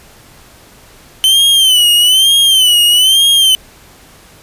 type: tone with vibrato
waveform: 45% pulse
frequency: 3055 Hz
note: G7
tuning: 45 cents flat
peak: -6 dBFS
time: 1.24-3.55 s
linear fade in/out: 0 ms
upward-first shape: sine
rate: 1.1 Hz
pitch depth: 110 cents each way
effects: pink hiss -41 dBFS RMS until 4.42 s + resampled to 32000 Hz